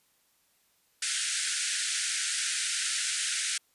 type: band-pass noise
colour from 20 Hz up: white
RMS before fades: -31 dBFS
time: 1.02-3.58 s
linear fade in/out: 5 ms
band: 1400 to 9800 Hz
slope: 96 dB/octave
effects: white hiss -69 dBFS RMS until 3.74 s + resampled to 32000 Hz